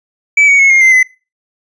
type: tone with pitch steps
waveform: triangle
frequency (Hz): 2300 / 2242 / 2186 / 2131 / 2078 / 2026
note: D7 / C#7 / C#7 / C7 / C7 / B6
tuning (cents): -37 / +19 / -25 / +31 / -12 / +44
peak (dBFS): -3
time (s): 0.37-1.03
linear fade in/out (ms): 5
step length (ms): 110
effects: noise-tail reverb RT60 0.3 s tail -22 dB re dry + resampled to 22050 Hz